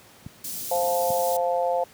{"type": "clicks", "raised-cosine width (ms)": 5, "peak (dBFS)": -21, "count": 2, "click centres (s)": [0.264, 1.104]}
{"type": "band-stop noise", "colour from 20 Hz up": "white", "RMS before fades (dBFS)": -33, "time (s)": [0.44, 1.37], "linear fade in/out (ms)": 5, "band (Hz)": [310, 5000], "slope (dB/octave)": 12}
{"type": "harmonic tone", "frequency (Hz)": 174.61, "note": "F3", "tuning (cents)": 0, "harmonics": [3, 4, 5], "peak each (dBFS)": [-24, -25, -29], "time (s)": [0.71, 1.84], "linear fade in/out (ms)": 5}
{"effects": ["pink hiss -51 dBFS RMS until 1.93 s", "high-pass 100 Hz 12 dB/octave"]}